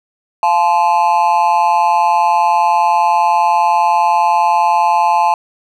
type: tone with amplitude modulation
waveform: triangle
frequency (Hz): 865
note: A5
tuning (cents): -30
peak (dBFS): -3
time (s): 0.43-5.34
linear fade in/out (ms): 2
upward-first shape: sine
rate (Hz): 170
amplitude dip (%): 100
effects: none